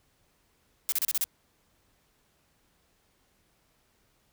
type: noise bursts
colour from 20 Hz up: blue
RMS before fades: -27 dBFS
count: 6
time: 0.89-1.241 s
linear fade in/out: 0 ms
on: 31 ms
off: 33 ms
effects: pink hiss -69 dBFS RMS until 4.32 s

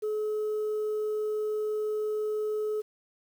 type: tone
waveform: sine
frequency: 427 Hz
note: G#4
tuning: 48 cents sharp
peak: -25 dBFS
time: 0.02-2.82 s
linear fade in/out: 20 ms
effects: tanh soft clip ceiling -26 dBFS + 9-bit

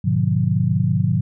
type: chord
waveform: sine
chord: G# diminished seventh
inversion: none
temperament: just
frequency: 103.83 / 124.59 / 149.51 / 179.41 Hz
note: G#2 / B2 / D3 / F3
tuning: 0 / +16 / +31 / +47 cents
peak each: -21 dBFS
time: 0.04-1.21 s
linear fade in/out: 10 ms
effects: none

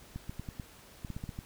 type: clicks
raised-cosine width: 5 ms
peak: -26 dBFS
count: 11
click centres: 0.16 / 0.295 / 0.396 / 0.488 / 0.598 / 1.048 / 1.103 / 1.165 / 1.239 / 1.292 / 1.389 s
effects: pink hiss -55 dBFS RMS until 1.45 s

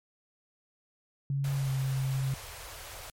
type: tone with pitch glide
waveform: sine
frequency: 138.59 to 133.56 Hz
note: C#3 to C3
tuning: 0 to +36 cents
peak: -27 dBFS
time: 1.3-2.34 s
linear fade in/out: 2 ms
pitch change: -64 cents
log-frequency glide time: 1.55-1.71 s
type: band-stop noise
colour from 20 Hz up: pink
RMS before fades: -44 dBFS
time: 1.44-3.1 s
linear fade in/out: 2 ms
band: 110 to 470 Hz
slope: 24 dB/octave
effects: MP3 64 kbps

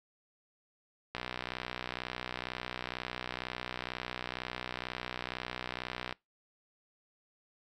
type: click train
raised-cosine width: 0.3 ms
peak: -20 dBFS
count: 310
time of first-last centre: 1.15-6.126 s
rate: 62.1 Hz
effects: noise-tail reverb RT60 0.2 s tail -24 dB re dry

